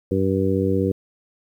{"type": "harmonic tone", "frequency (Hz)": 96, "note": "G2", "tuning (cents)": -36, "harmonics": [1, 2, 3, 4, 5], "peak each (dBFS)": [-24, -24, -24, -24, -24], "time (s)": [0.11, 0.92], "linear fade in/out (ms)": 5, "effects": ["9-bit"]}